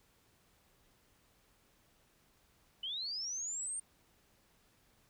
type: linear sweep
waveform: sine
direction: up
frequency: 2960 to 8870 Hz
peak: -37 dBFS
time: 2.83-3.8 s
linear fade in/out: 5 ms
effects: pink hiss -70 dBFS RMS until 5.09 s